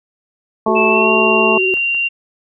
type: harmonic tone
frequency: 219.1 Hz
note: A3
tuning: 7 cents flat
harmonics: 1 / 2 / 3 / 4 / 5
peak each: -19 / -19 / -19 / -19 / -19 dBFS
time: 0.66-1.58 s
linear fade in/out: 5 ms
type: tone with vibrato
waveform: sine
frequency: 376.3 Hz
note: F#4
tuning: 29 cents sharp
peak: -16 dBFS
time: 0.68-1.74 s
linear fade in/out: 0 ms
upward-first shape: sine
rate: 18 Hz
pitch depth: 28 cents each way
type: tone with pitch glide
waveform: sine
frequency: 2633 to 2767 Hz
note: E7 to F7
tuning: -3 to -17 cents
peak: -14 dBFS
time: 0.75-2.09 s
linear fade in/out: 20 ms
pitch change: +86 cents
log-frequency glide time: 0.89-1.11 s
type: clicks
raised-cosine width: 0.5 ms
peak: -23 dBFS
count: 2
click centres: 1.772 / 1.947 s
effects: none